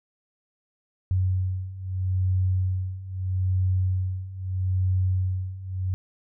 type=beating tone pair; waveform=sine; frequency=92.5 / 93.28 Hz; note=F#2 / F#2; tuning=0 / +15 cents; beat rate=0.78 Hz; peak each=-27 / -24 dBFS; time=1.11-5.94 s; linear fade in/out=0 ms; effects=none